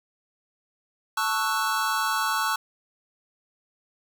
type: chord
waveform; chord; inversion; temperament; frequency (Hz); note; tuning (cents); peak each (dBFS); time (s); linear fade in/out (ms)
square; F# minor seventh; first; equal; 880 / 1108.7 / 1318.5 / 1480; A5 / C#6 / E6 / F#6; 0 / 0 / 0 / 0; -30 / -29 / -30 / -30; 1.17-2.56; 5
effects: none